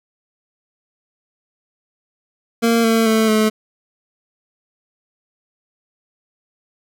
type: tone with pitch steps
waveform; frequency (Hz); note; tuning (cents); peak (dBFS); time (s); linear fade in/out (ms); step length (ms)
25% pulse; 230.8 / 225.9 / 221.1 / 216.5; A#3 / A3 / A3 / A3; -17 / +46 / +9 / -28; -9; 2.62-3.5; 20; 220
effects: none